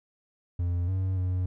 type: tone with pitch steps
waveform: triangle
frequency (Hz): 87.6 / 94.2 / 91.4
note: F2 / F#2 / F#2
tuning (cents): +6 / +32 / -21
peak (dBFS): -23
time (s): 0.59-1.46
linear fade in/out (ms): 5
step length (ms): 290
effects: none